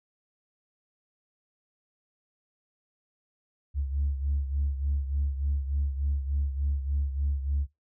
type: beating tone pair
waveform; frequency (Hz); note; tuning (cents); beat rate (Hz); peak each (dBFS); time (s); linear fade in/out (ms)
sine; 69.7 / 73.1; C#2 / D2; +10 / -7; 3.4; -26 / -32; 3.74-7.67; 50
effects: noise-tail reverb RT60 0.2 s tail -21 dB re dry + tanh soft clip ceiling -20 dBFS